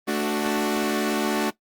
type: chord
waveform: sawtooth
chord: D major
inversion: second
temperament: equal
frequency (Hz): 220 / 293.7 / 370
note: A3 / D4 / F#4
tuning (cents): 0 / 0 / 0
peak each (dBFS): -22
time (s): 0.07-1.51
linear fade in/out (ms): 20
effects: noise-tail reverb RT60 0.1 s tail -17 dB re dry + Opus 24 kbps

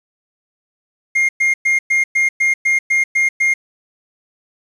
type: tone bursts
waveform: triangle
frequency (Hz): 2125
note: C7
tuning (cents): +26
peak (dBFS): -10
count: 10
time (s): 1.15-3.54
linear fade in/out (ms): 10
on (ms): 140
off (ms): 110
effects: resampled to 24000 Hz + 7-bit

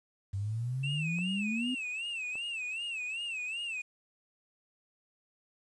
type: exponential sweep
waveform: sine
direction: up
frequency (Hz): 95.6 to 259.9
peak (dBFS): -31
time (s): 0.33-1.75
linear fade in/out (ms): 10
type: tone with vibrato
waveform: triangle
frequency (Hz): 2650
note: E7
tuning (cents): +9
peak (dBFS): -33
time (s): 0.83-3.82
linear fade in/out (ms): 10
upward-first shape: sine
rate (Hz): 2.6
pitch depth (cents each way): 130
type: clicks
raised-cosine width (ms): 1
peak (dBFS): -37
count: 2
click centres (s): 1.187 / 2.355
effects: resampled to 22050 Hz + 10-bit

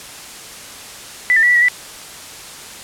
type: tone with pitch steps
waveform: sine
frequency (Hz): 1985 / 1799 / 1946 / 1960 / 1914 / 1978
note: B6 / A6 / B6 / B6 / A#6 / B6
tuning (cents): +8 / +38 / -26 / -14 / +45 / +2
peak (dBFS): -9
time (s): 1.3-1.684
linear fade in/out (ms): 0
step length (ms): 64
effects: white hiss -34 dBFS RMS until 2.83 s + low-pass 10000 Hz 12 dB/octave

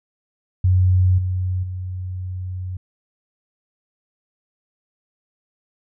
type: tone with level steps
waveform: sine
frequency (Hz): 91.9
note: F#2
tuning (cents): -11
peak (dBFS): -12 / -19 / -25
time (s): 0.64-2.77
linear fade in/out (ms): 5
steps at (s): 1.18 / 1.63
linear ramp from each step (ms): 5
effects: none

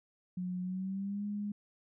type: tone with pitch glide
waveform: sine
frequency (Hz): 181.3 to 205.9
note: F#3 to G#3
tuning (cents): -35 to -15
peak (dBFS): -34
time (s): 0.37-1.52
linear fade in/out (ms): 5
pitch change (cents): +220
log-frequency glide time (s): 0.62-1.25
effects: none

